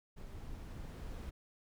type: noise with level ramp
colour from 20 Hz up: brown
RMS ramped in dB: -48 to -43 dBFS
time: 0.16-1.31 s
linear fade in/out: 20 ms
effects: none